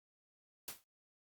white noise with exponential decay, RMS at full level -40 dBFS, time 0.68-0.84 s, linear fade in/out 1 ms, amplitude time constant 34 ms, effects Opus 48 kbps

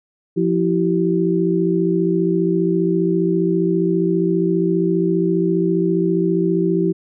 sine tone cluster, 174.3 / 329.7 / 384.6 Hz, F3 / E4 / G4, -3 / 0 / -33 cents, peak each -19 dBFS, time 0.36-6.93 s, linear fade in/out 20 ms, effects none

